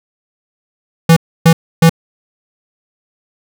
square tone bursts, 164.81 Hz, E3, in tune, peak -4 dBFS, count 3, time 1.09-1.895 s, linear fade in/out 5 ms, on 75 ms, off 290 ms, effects none

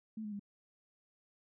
sine tone with pitch steps, 218.9 / 210.3 / 202.1 Hz, A3 / G#3 / G#3, -9 / +22 / -47 cents, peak -39 dBFS, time 0.17-0.395 s, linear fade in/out 5 ms, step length 75 ms, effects none

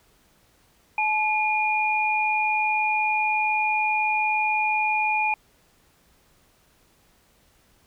sine tone pair together, 858.8 / 2429 Hz, A5 / D#7, -42 / -42 cents, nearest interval octave + tritone, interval 1800 cents, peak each -23 dBFS, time 0.98-5.34 s, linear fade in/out 2 ms, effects pink hiss -61 dBFS RMS until 7.86 s

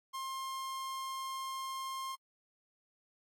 45% pulse tone, 1062 Hz, C6, 25 cents sharp, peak -38 dBFS, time 0.13-2.16 s, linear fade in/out 20 ms, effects AAC 64 kbps

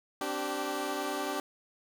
15% pulse chord, C suspended second, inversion none, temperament equal with one note detuned, 261.6 / 293.7 / 387.3 Hz, C4 / D4 / G4, 0 / 0 / -21 cents, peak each -34 / -29 / -29 dBFS, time 0.21-1.4 s, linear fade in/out 2 ms, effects none

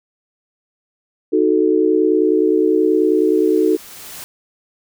sine chord, D# diminished, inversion none, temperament equal, 311.1 / 370 / 440 Hz, D#4 / F#4 / A4, 0 / 0 / 0 cents, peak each -16 dBFS, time 1.32-3.77 s, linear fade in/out 20 ms
white noise with exponential growth, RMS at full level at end -32 dBFS, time 1.8-4.24 s, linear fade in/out 0 ms, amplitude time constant 530 ms
effects none

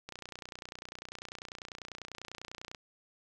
click train, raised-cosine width 0.2 ms, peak -25 dBFS, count 81, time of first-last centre 0.09-2.748 s, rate 30.1 Hz, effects none

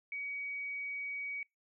sine tone, 2260 Hz, C#7, 33 cents sharp, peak -37 dBFS, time 0.12-1.43 s, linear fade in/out 2 ms, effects noise-tail reverb RT60 0.2 s tail -25 dB re dry

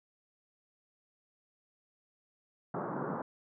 pink band-pass noise, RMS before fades -37 dBFS, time 2.74-3.22 s, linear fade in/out 2 ms, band 140 to 1400 Hz, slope 48 dB/octave, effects none

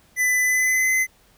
square tone with pitch glide, 2001 to 2044 Hz, B6 to C7, +22 to -41 cents, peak -18 dBFS, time 0.16-1.07 s, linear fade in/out 50 ms, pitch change +37 cents, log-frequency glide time 0.43-0.92 s, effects pink hiss -57 dBFS RMS until 1.37 s

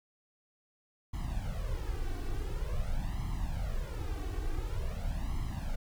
brown noise with flanger, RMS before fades -34 dBFS, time 1.13-5.76 s, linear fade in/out 10 ms, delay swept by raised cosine 0.97 to 2.67 ms, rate 0.47 Hz, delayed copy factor +1, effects none

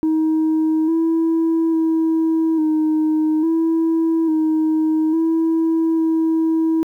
sine tone with pitch steps, 315.7 / 327.4 / 323.2 / 311.2 / 326.8 / 314.4 / 325.9 / 323.2 Hz, D#4 / E4 / E4 / D#4 / E4 / D#4 / E4 / E4, +25 / -12 / -34 / 0 / -15 / +18 / -20 / -34 cents, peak -12 dBFS, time 0.03-6.83 s, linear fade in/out 0 ms, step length 850 ms, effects tanh soft clip ceiling -13 dBFS + 9-bit

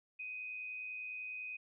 sine tone with amplitude modulation, 2503 Hz, D#7, 10 cents sharp, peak -39 dBFS, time 0.19-1.57 s, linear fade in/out 10 ms, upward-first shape sine, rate 110 Hz, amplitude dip 45%, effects none

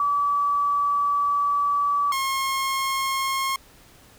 sine / sawtooth tone pair in turn, 1149 / 1076.3 Hz, D6 / C6, -38 / +49 cents, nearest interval minor second, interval 113 cents, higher first, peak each -19 dBFS, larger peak neither, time 0-2.12 / 2.12-3.56 s, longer first, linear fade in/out 2 ms, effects pink hiss -52 dBFS RMS until 4.18 s

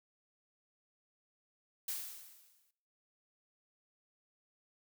blue noise with exponential decay, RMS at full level -37 dBFS, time 1.88-2.71 s, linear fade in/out 5 ms, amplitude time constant 180 ms, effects noise-tail reverb RT60 0.7 s tail -20 dB re dry

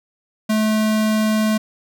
square tone, 216.3 Hz, A3, 29 cents flat, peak -16 dBFS, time 0.49-1.58 s, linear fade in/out 10 ms, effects none

